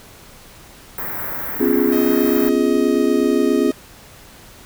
white band-stop noise, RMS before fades -26 dBFS, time 0.98-2.49 s, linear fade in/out 2 ms, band 2000 to 14000 Hz, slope 48 dB/octave
sine chord, C# dominant seventh, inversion third, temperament just, 249.5 / 277.2 / 346.5 / 415.8 Hz, B3 / C#4 / E#4 / G#4, +18 / 0 / -14 / +2 cents, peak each -19 dBFS, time 1.6-3.71 s, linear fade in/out 5 ms
sawtooth tone with pitch glide, 630 to 623.8 Hz, D#5 to D#5, +21 to +4 cents, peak -24 dBFS, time 1.92-3.72 s, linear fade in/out 5 ms, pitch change -17 cents, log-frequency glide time 2.25-3.45 s
effects pink hiss -43 dBFS RMS until 4.65 s

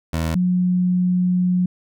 20% pulse / sine tone pair in turn, 81.2 / 180.61 Hz, E2 / F#3, -26 / -42 cents, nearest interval octave + major second, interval 1384 cents, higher second, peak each -15 dBFS, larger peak neither, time 0.13-0.35 / 0.35-1.66 s, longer second, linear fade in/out 5 ms, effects none

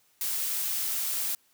blue noise, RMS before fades -30 dBFS, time 0.21-1.35 s, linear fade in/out 2 ms, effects white hiss -66 dBFS RMS until 1.53 s + high-pass 60 Hz 12 dB/octave

